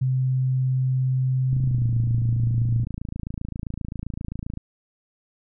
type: tone with pitch glide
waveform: sine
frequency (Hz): 129.8 to 116.98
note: C3 to A#2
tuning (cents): -13 to +7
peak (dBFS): -19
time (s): 0.01-2.85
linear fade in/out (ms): 10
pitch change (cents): -180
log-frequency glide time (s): 1.64-1.88
type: click train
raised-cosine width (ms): 5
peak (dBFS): -18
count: 85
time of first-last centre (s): 1.53-4.573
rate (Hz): 27.6
effects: none